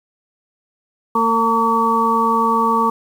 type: harmonic tone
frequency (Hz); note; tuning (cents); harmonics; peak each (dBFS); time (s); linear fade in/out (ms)
227.6; A#3; -41; 1 / 2 / 4 / 5; -21 / -22 / -18 / -16; 1.15-2.9; 5
effects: 7-bit